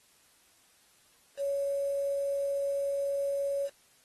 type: tone with quantisation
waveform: sine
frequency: 559 Hz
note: C#5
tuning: 14 cents sharp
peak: -28 dBFS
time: 1.37-3.7 s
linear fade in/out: 50 ms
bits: 8
effects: white hiss -64 dBFS RMS until 4.04 s + AAC 32 kbps